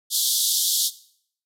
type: band-pass noise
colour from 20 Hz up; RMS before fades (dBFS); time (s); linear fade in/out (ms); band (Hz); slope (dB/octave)
pink; -22; 0.1-0.91; 50; 3300 to 15000; 96
effects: noise-tail reverb RT60 0.6 s tail -17 dB re dry